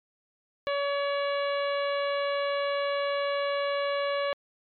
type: harmonic tone with a mistuned harmonic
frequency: 566 Hz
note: C#5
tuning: 36 cents sharp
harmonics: 1 / 2 / 3 / 4 / 5 / 6 / 7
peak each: -27 / -33 / -37 / -39 / -41 / -43 / -44 dBFS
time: 0.67-4.33 s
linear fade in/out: 0 ms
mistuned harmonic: 7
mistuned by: +18 cents
effects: MP3 64 kbps